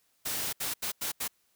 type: noise bursts at uneven times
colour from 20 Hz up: white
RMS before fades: -33 dBFS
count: 5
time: 0.25-0.53 / 0.6-0.74 / 0.82-0.92 / 1.01-1.12 / 1.2-1.28 s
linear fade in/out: 10 ms
effects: white hiss -71 dBFS RMS until 1.55 s